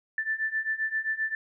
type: beating tone pair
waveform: sine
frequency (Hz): 1760 / 1767.6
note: A6 / A6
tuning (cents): 0 / +7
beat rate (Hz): 7.6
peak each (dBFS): -31 / -29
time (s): 0.18-1.35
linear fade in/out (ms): 2
effects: none

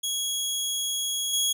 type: tone with level steps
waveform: 20% pulse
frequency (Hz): 3322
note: G#7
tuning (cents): 0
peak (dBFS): -21 / -17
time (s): 0.03-1.53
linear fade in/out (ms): 10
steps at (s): 1.33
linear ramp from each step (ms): 5
effects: none

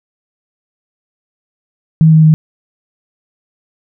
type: tone with pitch steps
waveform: sine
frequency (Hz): 159.4 / 157.84 / 156.3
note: D#3 / D#3 / D#3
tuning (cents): +42 / +25 / +8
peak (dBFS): -3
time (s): 2.01-2.34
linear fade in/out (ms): 0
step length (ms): 110
effects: none

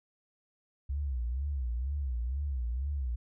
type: tone with vibrato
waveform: sine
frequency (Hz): 65.2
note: C2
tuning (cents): -5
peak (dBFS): -30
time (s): 0.89-3.16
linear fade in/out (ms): 10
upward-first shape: sine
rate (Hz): 2.1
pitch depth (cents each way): 190
effects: none

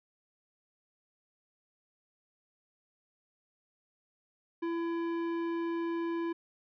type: tone with tanh clipping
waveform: sine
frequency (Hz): 335.7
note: E4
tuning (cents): +32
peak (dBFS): -33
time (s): 4.62-6.33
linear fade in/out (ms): 10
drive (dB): 14
effects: none

